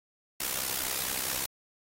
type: noise with amplitude modulation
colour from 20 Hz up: white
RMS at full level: -29 dBFS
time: 0.4-1.46 s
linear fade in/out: 5 ms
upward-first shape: sine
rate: 64.7 Hz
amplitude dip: 80%
effects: AAC 48 kbps